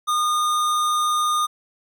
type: tone with hard clipping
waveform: sine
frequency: 1221 Hz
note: D#6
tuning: 33 cents flat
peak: -20 dBFS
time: 0.07-1.47 s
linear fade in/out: 20 ms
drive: 18 dB
effects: none